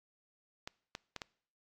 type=clicks; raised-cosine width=0.2 ms; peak=-23 dBFS; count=4; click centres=0.675 / 0.951 / 1.163 / 1.218 s; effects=noise-tail reverb RT60 0.6 s tail -24 dB re dry + AAC 64 kbps